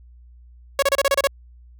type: tone bursts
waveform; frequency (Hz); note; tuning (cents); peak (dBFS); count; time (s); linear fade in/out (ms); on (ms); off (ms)
sawtooth; 554.4; C#5; 0; -11; 8; 0.79-1.272; 2; 34; 30
effects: added 60 Hz sine -44 dBFS peak until 1.79 s